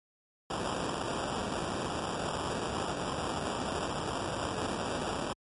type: noise with sample-and-hold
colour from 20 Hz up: white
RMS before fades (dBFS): -34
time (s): 0.5-5.33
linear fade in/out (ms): 2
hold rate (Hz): 2100
effects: high-pass 60 Hz 12 dB/octave + MP3 48 kbps